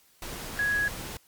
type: tone in noise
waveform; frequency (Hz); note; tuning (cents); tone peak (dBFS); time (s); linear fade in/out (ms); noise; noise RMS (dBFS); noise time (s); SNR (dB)
sine; 1667; G#6; +6; -24; 0.59-0.88; 2; pink; -38; 0.22-1.17; +11
effects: white hiss -62 dBFS RMS until 1.27 s + Opus 48 kbps